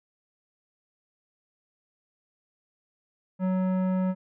sine tone with tanh clipping, 186.1 Hz, F#3, 10 cents sharp, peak -25 dBFS, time 3.39-4.15 s, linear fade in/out 50 ms, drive 14 dB, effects none

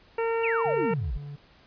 harmonic tone, 457 Hz, A#4, 34 cents flat, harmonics 1 / 2 / 3 / 4 / 5 / 6, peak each -25 / -32 / -37 / -40 / -40 / -42 dBFS, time 0.18-0.94 s, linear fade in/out 5 ms
sine exponential sweep, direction down, 2896 to 42.63 Hz, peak -27 dBFS, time 0.43-1.18 s, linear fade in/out 10 ms
triangle tone bursts, 144 Hz, D3, 34 cents flat, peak -34 dBFS, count 3, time 0.65-1.362 s, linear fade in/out 10 ms, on 210 ms, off 41 ms
effects pink hiss -57 dBFS RMS until 1.66 s + resampled to 11025 Hz

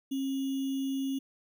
sine tone with sample-and-hold, 270 Hz, C#4, 45 cents flat, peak -29 dBFS, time 0.11-1.19 s, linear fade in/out 10 ms, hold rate 3150 Hz, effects none

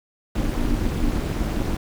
brown noise with amplitude modulation, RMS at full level -19 dBFS, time 0.35-1.77 s, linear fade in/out 5 ms, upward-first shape sine, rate 265 Hz, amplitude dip 85%, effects none

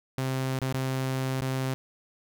sawtooth tone with dropouts, 131.6 Hz, C3, 10 cents sharp, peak -23 dBFS, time 0.18-1.74 s, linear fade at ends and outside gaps 0 ms, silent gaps 0.59-0.617 / 0.726-0.742 / 1.407-1.419 s, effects none

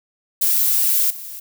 violet noise with level steps, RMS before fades -17 / -33 dBFS, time 0.41-1.4 s, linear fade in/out 10 ms, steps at 1.1 s, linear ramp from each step 5 ms, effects none

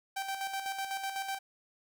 sawtooth tone with tremolo, 779 Hz, G5, 11 cents flat, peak -29 dBFS, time 0.16-1.39 s, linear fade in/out 10 ms, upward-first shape square, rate 8 Hz, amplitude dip 50%, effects none

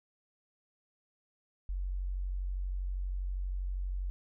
sine tone, 46.25 Hz, F#1, in tune, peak -32 dBFS, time 1.69-4.1 s, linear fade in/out 0 ms, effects none

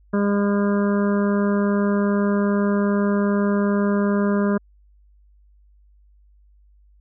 harmonic tone, 202.5 Hz, G#3, 43 cents flat, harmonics 1 / 2 / 3 / 5 / 6 / 7 / 8, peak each -18 / -24 / -28 / -32 / -34 / -35 / -36 dBFS, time 0.13-4.58 s, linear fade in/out 10 ms, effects added 50 Hz sine -51 dBFS peak until 7 s

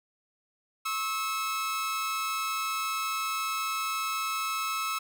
sawtooth tone pair together, 1089.1 / 1300 Hz, C#6 / E6, -31 / -24 cents, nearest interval minor third, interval 307 cents, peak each -33 / -26 dBFS, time 0.85-4.99 s, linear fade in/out 10 ms, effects none

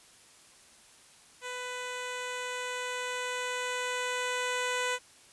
10% pulse tone with level ramp, 498.2 Hz, B4, 15 cents sharp, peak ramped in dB -28 to -20 dBFS, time 1.41-4.99 s, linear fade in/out 50 ms, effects white hiss -57 dBFS RMS until 5.32 s + resampled to 24000 Hz

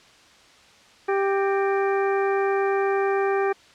harmonic tone with a mistuned harmonic, 393.2 Hz, G4, 5 cents sharp, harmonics 1 / 2 / 3 / 4 / 5 / 6, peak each -21 / -27 / -31 / -33 / -35 / -37 dBFS, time 1.08-3.53 s, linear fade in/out 10 ms, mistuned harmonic 5, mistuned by -110 cents, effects white hiss -52 dBFS RMS until 3.74 s + low-pass 5000 Hz 12 dB/octave

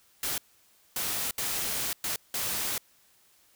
white noise bursts at uneven times, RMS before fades -31 dBFS, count 5, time 0.23-0.38 / 0.96-1.31 / 1.38-1.93 / 2.04-2.16 / 2.34-2.78 s, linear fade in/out 2 ms, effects white hiss -63 dBFS RMS until 3.55 s

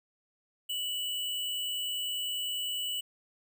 sine tone with sample-and-hold, 2960 Hz, F#7, in tune, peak -31 dBFS, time 0.69-3.01 s, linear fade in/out 10 ms, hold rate 11025 Hz, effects none

